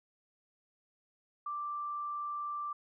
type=tone; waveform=sine; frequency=1176 Hz; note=D6; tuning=2 cents sharp; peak=-35 dBFS; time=1.46-2.73 s; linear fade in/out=5 ms; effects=none